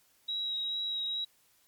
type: tone with vibrato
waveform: sine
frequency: 3845 Hz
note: B7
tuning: 47 cents flat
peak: -31 dBFS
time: 0.28-1.25 s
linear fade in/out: 10 ms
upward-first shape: sine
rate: 2.3 Hz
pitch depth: 13 cents each way
effects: white hiss -67 dBFS RMS until 1.67 s + MP3 96 kbps